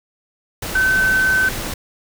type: tone in noise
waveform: sine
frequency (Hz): 1529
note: G6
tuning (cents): -44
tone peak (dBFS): -13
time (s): 0.75-1.49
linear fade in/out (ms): 5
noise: pink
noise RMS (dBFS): -26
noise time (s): 0.62-1.74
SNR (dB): +10
effects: none